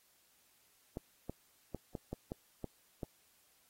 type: clicks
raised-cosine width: 2 ms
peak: -26 dBFS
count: 8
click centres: 0.971 / 1.296 / 1.747 / 1.952 / 2.13 / 2.319 / 2.643 / 3.032 s
effects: white hiss -70 dBFS RMS until 3.69 s + AAC 48 kbps